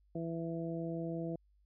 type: harmonic tone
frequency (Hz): 165.9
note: E3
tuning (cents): +11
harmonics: 1 / 2 / 3 / 4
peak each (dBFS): -39 / -40 / -44 / -45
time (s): 0.15-1.36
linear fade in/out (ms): 5
effects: added 50 Hz sine -66 dBFS peak until 1.65 s